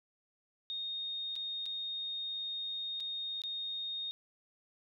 sine tone with dropouts, 3701 Hz, A#7, 13 cents flat, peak -36 dBFS, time 0.7-4.11 s, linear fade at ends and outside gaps 0 ms, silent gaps 1.355-1.362 / 1.657-1.662 / 3.001-3.005 / 3.418-3.437 s, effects none

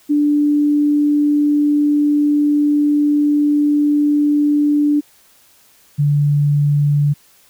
sine tone pair in turn, 293.7 / 145.33 Hz, D4 / D3, 0 / -18 cents, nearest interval octave, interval 1218 cents, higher first, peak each -11 dBFS, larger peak neither, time 0.09-5.01 / 5.98-7.14 s, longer first, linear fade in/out 20 ms, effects white hiss -51 dBFS RMS until 7.49 s

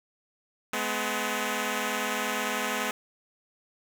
5% pulse tone pair together, 212.5 / 252.7 Hz, G#3 / B3, +40 / +40 cents, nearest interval minor third, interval 300 cents, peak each -19 dBFS, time 0.73-2.91 s, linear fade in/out 2 ms, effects none

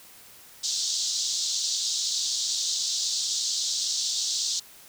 pink band-pass noise, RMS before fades -28 dBFS, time 0.63-4.6 s, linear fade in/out 10 ms, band 3700 to 7400 Hz, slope 48 dB/octave, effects white hiss -50 dBFS RMS until 4.88 s

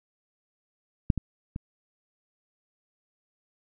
clicks, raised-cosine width 5 ms, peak -7 / -16 / -21 dBFS, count 3, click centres 1.102 / 1.177 / 1.561 s, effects none

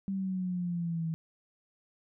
sine exponential sweep, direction down, 196 to 160.6 Hz, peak -30 dBFS, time 0.08-1.14 s, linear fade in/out 0 ms, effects none

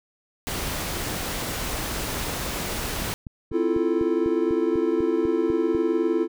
pink noise, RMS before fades -29 dBFS, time 0.47-3.14 s, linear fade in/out 0 ms
click train, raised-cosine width 5 ms, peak -23 dBFS, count 12, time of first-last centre 3.02-5.75 s, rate 4.03 Hz
triangle chord, F major seventh, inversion second, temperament equal, 261.6 / 329.6 / 349.2 / 440 Hz, C4 / E4 / F4 / A4, 0 / 0 / 0 / 0 cents, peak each -28 / -22 / -23 / -24 dBFS, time 3.51-6.28 s, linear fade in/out 50 ms
effects none

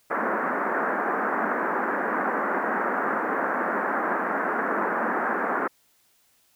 white band-pass noise, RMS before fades -26 dBFS, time 0.1-5.68 s, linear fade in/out 10 ms, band 200 to 1700 Hz, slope 48 dB/octave, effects white hiss -64 dBFS RMS until 6.55 s

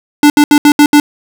square tone bursts at uneven times, 293.7 Hz, D4, in tune, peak -3 dBFS, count 6, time 0.23-0.3 / 0.37-0.44 / 0.51-0.58 / 0.65-0.72 / 0.79-0.86 / 0.93-1 s, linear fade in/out 2 ms, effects none

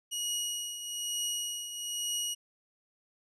20% pulse tone with tremolo, 2900 Hz, F#7, 35 cents flat, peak -25 dBFS, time 0.11-2.35 s, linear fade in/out 20 ms, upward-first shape triangle, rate 1.1 Hz, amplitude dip 65%, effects resampled to 32000 Hz

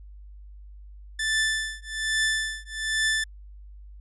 sawtooth tone with tremolo, 1760 Hz, A6, in tune, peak -17 dBFS, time 1.19-3.24 s, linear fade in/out 5 ms, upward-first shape triangle, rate 1.2 Hz, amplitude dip 100%, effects added 50 Hz sine -42 dBFS peak until 4 s + resampled to 24000 Hz

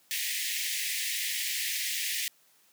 pink high-pass noise, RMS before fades -32 dBFS, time 0.11-2.28 s, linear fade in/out 0 ms, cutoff 1800 Hz, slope 96 dB/octave, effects white hiss -64 dBFS RMS until 2.72 s + high-pass 150 Hz 12 dB/octave

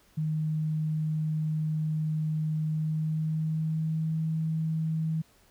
sine tone with pitch glide, 155.56 to 159.47 Hz, D#3 to D#3, 0 to +43 cents, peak -26 dBFS, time 0.17-5.22 s, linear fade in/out 10 ms, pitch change +43 cents, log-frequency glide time 2.66-4.2 s, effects pink hiss -62 dBFS RMS until 5.5 s

